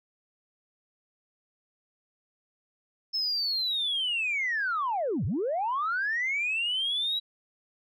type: linear two-way sweep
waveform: sine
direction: down then up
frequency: 5280 to 80.7 to 3912 Hz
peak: -25 dBFS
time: 3.13-7.2 s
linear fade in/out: 20 ms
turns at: 5.25 s
effects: tanh soft clip ceiling -22 dBFS